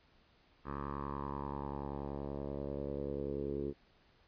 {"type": "tone with low-pass filter sweep", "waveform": "10% pulse", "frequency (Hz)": 70.4, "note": "C#2", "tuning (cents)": 27, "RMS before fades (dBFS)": -40, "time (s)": [0.64, 3.74], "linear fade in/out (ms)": 50, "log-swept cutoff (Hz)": [1300, 390], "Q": 4.1, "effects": ["pink hiss -68 dBFS RMS until 4.27 s", "resampled to 11025 Hz"]}